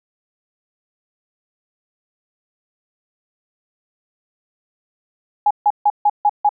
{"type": "tone bursts", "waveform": "sine", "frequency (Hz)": 830.6, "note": "G#5", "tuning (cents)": 0, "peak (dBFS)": -10, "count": 6, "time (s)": [5.46, 6.492], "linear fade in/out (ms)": 5, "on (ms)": 47, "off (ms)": 150, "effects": []}